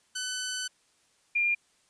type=tone pair in turn; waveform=10% pulse / sine; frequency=1506 / 2402 Hz; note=F#6 / D7; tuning=+30 / +38 cents; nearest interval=minor sixth; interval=808 cents; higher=second; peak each=-23 dBFS; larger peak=neither; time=0.15-0.68 / 1.35-1.55 s; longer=first; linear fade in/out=10 ms; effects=white hiss -67 dBFS RMS until 1.89 s + resampled to 22050 Hz